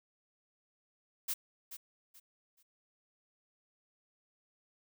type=noise with echo; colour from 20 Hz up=blue; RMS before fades=-35 dBFS; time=1.28-1.34 s; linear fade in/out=10 ms; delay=430 ms; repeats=3; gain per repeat=-11 dB; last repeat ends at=2.63 s; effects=none